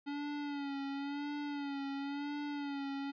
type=tone with vibrato; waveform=square; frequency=283.9 Hz; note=C#4; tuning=41 cents sharp; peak=-38 dBFS; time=0.06-3.12 s; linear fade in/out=20 ms; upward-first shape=sine; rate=0.96 Hz; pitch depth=49 cents each way; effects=resampled to 11025 Hz